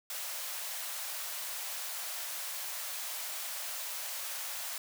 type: high-pass noise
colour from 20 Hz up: white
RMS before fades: -39 dBFS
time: 0.1-4.78 s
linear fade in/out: 2 ms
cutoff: 540 Hz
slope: 48 dB/octave
effects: none